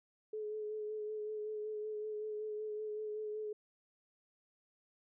sine tone with vibrato, 426.7 Hz, G#4, 47 cents sharp, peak -38 dBFS, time 0.33-3.53 s, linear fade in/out 5 ms, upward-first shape sine, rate 5.3 Hz, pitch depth 22 cents each way, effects none

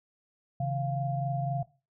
sine tone cluster, 135.9 / 159.8 / 696 Hz, C#3 / D#3 / F5, -34 / +47 / -6 cents, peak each -29 / -38 / -33 dBFS, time 0.6-1.63 s, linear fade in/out 5 ms, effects noise-tail reverb RT60 0.3 s tail -17 dB re dry

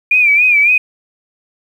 sine tone with vibrato, 2395 Hz, D7, 33 cents sharp, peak -7 dBFS, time 0.11-0.78 s, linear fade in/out 5 ms, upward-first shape sine, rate 3.6 Hz, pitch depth 88 cents each way, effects 7-bit

